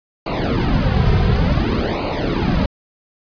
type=noise with flanger; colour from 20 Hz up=brown; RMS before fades=-17 dBFS; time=0.26-2.66 s; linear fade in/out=5 ms; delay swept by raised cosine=0.58 to 3.58 ms; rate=0.56 Hz; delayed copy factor=-0.9; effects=resampled to 11025 Hz